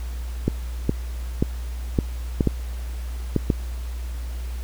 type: clicks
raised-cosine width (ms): 3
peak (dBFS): -5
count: 8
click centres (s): 0.48 / 0.894 / 1.425 / 1.988 / 2.408 / 2.473 / 3.363 / 3.502
effects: added 60 Hz sine -27 dBFS peak until 4.63 s + pink hiss -45 dBFS RMS until 4.63 s